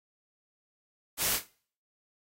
white noise with echo, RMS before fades -29 dBFS, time 1.17-1.4 s, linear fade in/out 50 ms, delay 26 ms, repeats 4, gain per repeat -9 dB, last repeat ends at 1.504 s, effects noise-tail reverb RT60 0.5 s tail -23 dB re dry + AAC 48 kbps

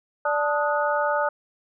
harmonic tone with a mistuned harmonic, 293.1 Hz, D4, 3 cents flat, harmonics 2 / 3 / 4 / 5, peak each -24 / -26 / -27 / -28 dBFS, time 0.25-1.29 s, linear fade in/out 5 ms, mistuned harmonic 4, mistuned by +110 cents, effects none

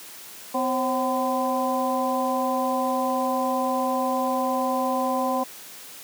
harmonic tone with a mistuned harmonic, 254.8 Hz, C4, 46 cents flat, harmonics 1 / 2 / 3 / 4, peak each -27 / -27 / -27 / -27 dBFS, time 0.54-5.44 s, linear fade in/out 10 ms, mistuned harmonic 2, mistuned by +83 cents, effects white hiss -42 dBFS RMS until 6.03 s + high-pass 150 Hz 12 dB/octave

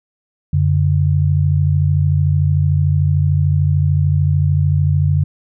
sine tone pair together, 90.97 / 144.4 Hz, F#2 / D3, -29 / -29 cents, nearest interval minor sixth, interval 800 cents, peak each -14 dBFS, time 0.53-5.24 s, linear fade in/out 5 ms, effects none

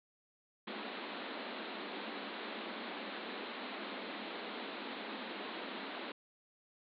pink band-pass noise, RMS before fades -44 dBFS, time 0.67-6.12 s, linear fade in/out 5 ms, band 200 to 4200 Hz, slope 96 dB/octave, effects none

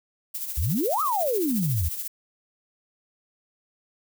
violet noise with tremolo, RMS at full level -30 dBFS, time 0.34-2.08 s, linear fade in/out 10 ms, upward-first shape sine, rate 14 Hz, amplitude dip 55%
sine exponential two-way sweep, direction up then down, 60.6 to 1311 to 73 Hz, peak -22 dBFS, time 0.57-1.89 s, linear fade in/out 10 ms, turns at 1.02 s
effects none

